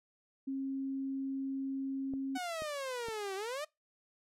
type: tone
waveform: sine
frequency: 270 Hz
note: C#4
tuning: 45 cents flat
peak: -34 dBFS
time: 0.47-2.38 s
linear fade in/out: 10 ms
type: clicks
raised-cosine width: 2 ms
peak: -33 dBFS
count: 3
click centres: 2.137 / 2.621 / 3.085 s
type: exponential two-way sweep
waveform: sawtooth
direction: down then up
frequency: 755 to 376.8 to 629 Hz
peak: -33 dBFS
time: 2.35-3.65 s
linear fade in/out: 10 ms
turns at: 3.35 s
effects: noise-tail reverb RT60 0.2 s tail -23 dB re dry + low-pass 11000 Hz 12 dB/octave